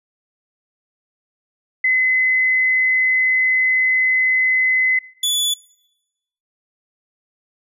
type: tone pair in turn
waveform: sine / sawtooth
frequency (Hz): 2034 / 3447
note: C7 / A7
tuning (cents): -50 / -36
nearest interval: major sixth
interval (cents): 914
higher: second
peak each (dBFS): -13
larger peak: neither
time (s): 1.84-4.99 / 5.23-5.54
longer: first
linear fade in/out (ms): 5
effects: noise-tail reverb RT60 0.9 s tail -22 dB re dry + resampled to 32000 Hz